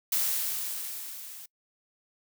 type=noise with level ramp; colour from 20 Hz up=blue; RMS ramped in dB=-26 to -45 dBFS; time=0.12-1.46 s; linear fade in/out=5 ms; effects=noise-tail reverb RT60 0.1 s tail -25 dB re dry